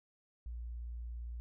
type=tone; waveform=sine; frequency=58.8 Hz; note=A#1; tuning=16 cents sharp; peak=-40 dBFS; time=0.46-1.4 s; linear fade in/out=0 ms; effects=none